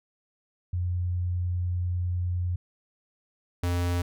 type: tone pair in turn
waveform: sine / square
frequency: 89 / 87.77 Hz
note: F2 / F2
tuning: +33 / +9 cents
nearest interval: unison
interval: 24 cents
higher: first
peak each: -25 dBFS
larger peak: neither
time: 0.73-2.56 / 3.63-4.02 s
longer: first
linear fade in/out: 5 ms
effects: none